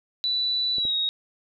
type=tone with pitch glide; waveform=sine; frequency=3965 to 3771 Hz; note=B7 to A#7; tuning=+6 to +19 cents; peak=-22 dBFS; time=0.24-1.09 s; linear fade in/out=0 ms; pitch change=-87 cents; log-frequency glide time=0.75-0.95 s
type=clicks; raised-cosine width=2 ms; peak=-26 dBFS; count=2; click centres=0.783 / 0.852 s
effects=none